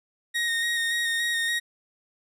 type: tone with vibrato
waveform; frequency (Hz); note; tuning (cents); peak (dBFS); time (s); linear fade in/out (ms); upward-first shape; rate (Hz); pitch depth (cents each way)
30% pulse; 1864.7; A#6; 0; -21; 0.34-1.6; 20; square; 3.5; 17
effects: low-pass 12000 Hz 12 dB/octave